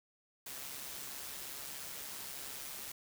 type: noise with amplitude modulation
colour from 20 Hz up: white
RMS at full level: -43 dBFS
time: 0.46-2.92 s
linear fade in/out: 5 ms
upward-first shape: sine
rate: 137 Hz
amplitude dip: 45%
effects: none